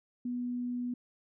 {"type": "tone", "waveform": "sine", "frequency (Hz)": 245.2, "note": "B3", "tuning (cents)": -12, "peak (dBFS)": -32, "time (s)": [0.25, 0.94], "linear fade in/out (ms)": 5, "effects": []}